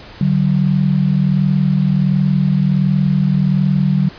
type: tone pair together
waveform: sine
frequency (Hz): 147 / 188.38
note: D3 / F#3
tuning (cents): +2 / +31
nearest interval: major third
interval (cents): 429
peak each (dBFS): -14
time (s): 0.21-4.09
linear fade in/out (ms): 2
effects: pink hiss -37 dBFS RMS until 4.18 s + resampled to 11025 Hz